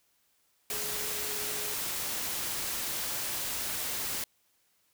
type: tone in noise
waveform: sine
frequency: 420 Hz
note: G#4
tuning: 19 cents sharp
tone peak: -44 dBFS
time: 0.71-1.74 s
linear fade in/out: 2 ms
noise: white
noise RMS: -34 dBFS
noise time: 0.7-4.24 s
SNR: -13 dB
effects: white hiss -71 dBFS RMS until 4.93 s